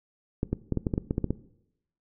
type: clicks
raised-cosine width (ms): 3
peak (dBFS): -13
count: 11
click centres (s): 0.431 / 0.53 / 0.723 / 0.773 / 0.868 / 0.938 / 0.979 / 1.109 / 1.181 / 1.243 / 1.306
effects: noise-tail reverb RT60 0.8 s tail -18 dB re dry